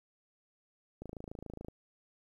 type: click train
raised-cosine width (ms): 2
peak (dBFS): -30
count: 19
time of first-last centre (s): 1.02-1.684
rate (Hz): 27.1
effects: 11-bit